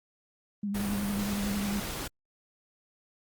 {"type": "tone with vibrato", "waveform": "sine", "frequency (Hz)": 202.3, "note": "G#3", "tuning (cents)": -45, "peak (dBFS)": -29, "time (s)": [0.63, 1.8], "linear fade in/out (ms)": 5, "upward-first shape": "sine", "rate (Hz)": 11, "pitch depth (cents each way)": 41}
{"type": "noise", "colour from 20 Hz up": "pink", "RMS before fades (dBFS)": -36, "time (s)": [0.74, 2.08], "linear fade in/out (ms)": 10}
{"effects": ["Opus 32 kbps"]}